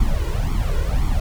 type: noise with flanger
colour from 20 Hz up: brown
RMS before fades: -19 dBFS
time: 0-1.2 s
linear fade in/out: 5 ms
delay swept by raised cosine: 0.89 to 2.09 ms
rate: 1.9 Hz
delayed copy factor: +0.85
effects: none